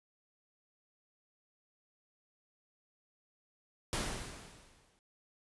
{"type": "noise with exponential decay", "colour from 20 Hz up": "pink", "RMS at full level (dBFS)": -33, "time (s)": [3.93, 4.99], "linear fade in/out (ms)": 0, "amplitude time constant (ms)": 230, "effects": ["resampled to 24000 Hz"]}